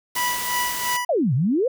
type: noise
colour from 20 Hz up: white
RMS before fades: -29 dBFS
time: 0.15-0.97 s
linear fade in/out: 5 ms
type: tone with tremolo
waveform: 25% pulse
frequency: 982 Hz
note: B5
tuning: 10 cents flat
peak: -17 dBFS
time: 0.16-1.05 s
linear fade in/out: 5 ms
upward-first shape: sine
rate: 2.9 Hz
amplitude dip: 65%
type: exponential two-way sweep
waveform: sine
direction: down then up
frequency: 740 to 116.54 to 545 Hz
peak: -17 dBFS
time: 1.09-1.68 s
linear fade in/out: 5 ms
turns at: 1.34 s
effects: none